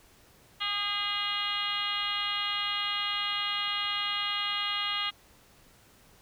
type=harmonic tone with a mistuned harmonic; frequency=410 Hz; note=G#4; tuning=22 cents flat; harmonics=2 / 3 / 4 / 5 / 6 / 7 / 8 / 9 / 10; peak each=-44 / -35 / -42 / -37 / -43 / -34 / -34 / -40 / -41 dBFS; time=0.6-5.11 s; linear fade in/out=20 ms; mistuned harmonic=4; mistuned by=-25 cents; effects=pink hiss -59 dBFS RMS until 6.21 s